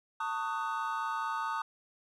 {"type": "chord", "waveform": "triangle", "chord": "D# half-diminished seventh", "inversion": "second", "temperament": "just", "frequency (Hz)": [896, 1120.1, 1244.5, 1493.4], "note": ["A5", "C#6", "D#6", "F#6"], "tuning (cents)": [31, 18, 0, 16], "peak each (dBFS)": [-34, -38, -34, -39], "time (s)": [0.2, 1.62], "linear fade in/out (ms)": 5, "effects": []}